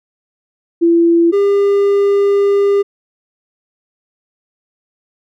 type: tone pair in turn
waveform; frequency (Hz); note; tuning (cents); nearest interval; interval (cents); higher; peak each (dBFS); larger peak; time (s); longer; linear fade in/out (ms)
sine / triangle; 337.5 / 401.4; E4 / G4; +41 / +41; minor third; 300; second; -7; neither; 0.81-1.32 / 1.32-2.83; second; 20
effects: none